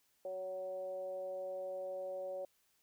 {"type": "tone with frequency modulation", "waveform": "sine", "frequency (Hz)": 560, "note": "C#5", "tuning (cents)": 18, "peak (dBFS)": -39, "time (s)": [0.25, 2.45], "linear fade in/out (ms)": 2, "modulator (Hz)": 188, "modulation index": 0.48, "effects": ["white hiss -75 dBFS RMS until 2.82 s"]}